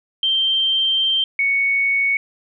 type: tone pair in turn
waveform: sine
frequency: 3142 / 2222 Hz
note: G7 / C#7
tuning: +3 / +4 cents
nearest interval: tritone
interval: 599 cents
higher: first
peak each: -15 / -15 dBFS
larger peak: neither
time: 0.23-1.24 / 1.39-2.17 s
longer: first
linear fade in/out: 2 ms
effects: none